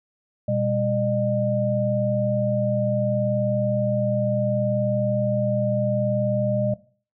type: tone cluster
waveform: sine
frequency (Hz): 121.4 / 200.7 / 607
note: B2 / G3 / D#5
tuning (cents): -29 / +41 / -43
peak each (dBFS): -25 / -27 / -23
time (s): 0.48-6.74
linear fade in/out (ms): 5
effects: noise-tail reverb RT60 0.4 s tail -17 dB re dry